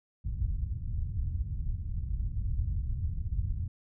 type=low-pass noise; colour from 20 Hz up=white; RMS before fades=-32 dBFS; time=0.24-3.68 s; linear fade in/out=5 ms; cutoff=100 Hz; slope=24 dB/octave; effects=none